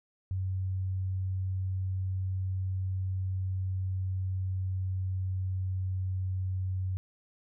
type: tone with pitch glide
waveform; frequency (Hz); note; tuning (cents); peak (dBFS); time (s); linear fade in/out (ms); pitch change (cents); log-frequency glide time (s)
sine; 94.1 to 93.5; F#2 to F#2; +30 to +19; -29; 0.31-6.97; 0; -11; 2.89-6.3
effects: none